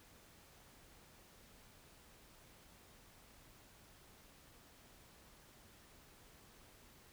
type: silence
effects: pink hiss -63 dBFS RMS until 7.12 s